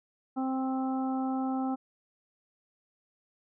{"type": "harmonic tone", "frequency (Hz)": 262.6, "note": "C4", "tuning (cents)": 6, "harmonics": [1, 2, 3, 4, 5], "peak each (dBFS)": [-29, -43, -35, -47, -43], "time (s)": [0.36, 1.76], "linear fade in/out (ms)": 20, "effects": []}